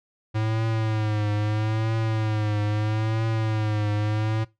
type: tone with vibrato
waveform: square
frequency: 108.2 Hz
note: A2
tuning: 29 cents flat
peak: -23 dBFS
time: 0.34-4.45 s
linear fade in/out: 20 ms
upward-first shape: triangle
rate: 0.77 Hz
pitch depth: 69 cents each way
effects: noise-tail reverb RT60 0.2 s tail -19 dB re dry + low-pass 4000 Hz 12 dB/octave